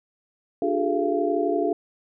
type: tone cluster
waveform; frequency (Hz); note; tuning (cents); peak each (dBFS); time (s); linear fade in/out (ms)
sine; 295.3 / 357 / 402.6 / 434.5 / 684; D4 / F4 / G4 / A4 / F5; +10 / +38 / +46 / -22 / -36; -27; 0.62-1.73; 2
effects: none